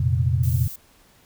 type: chord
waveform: sine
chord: F suspended fourth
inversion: none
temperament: just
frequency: 87.31 / 116.41 / 130.96 Hz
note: F2 / Bb2 / C3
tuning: 0 / -2 / +2 cents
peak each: -22 dBFS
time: 0-0.68 s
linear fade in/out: 5 ms
type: noise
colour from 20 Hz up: violet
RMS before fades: -36 dBFS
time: 0.43-0.76 s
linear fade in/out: 5 ms
effects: pink hiss -56 dBFS RMS until 1.25 s